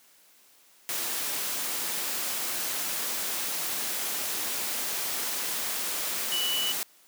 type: tone in noise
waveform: sine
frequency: 2960 Hz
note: F#7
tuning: in tune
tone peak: -27 dBFS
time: 6.32-6.72 s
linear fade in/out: 0 ms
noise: white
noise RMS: -31 dBFS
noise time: 0.89-6.83 s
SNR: +1 dB
effects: white hiss -59 dBFS RMS until 7.07 s + high-pass 200 Hz 12 dB/octave